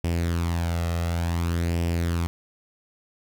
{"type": "tone with flanger", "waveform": "sawtooth", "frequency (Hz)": 84.9, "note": "F2", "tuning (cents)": -48, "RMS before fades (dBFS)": -25, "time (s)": [0.04, 2.27], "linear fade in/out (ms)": 0, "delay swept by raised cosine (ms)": [0.37, 1.57], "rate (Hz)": 0.56, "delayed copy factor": 0.55, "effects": []}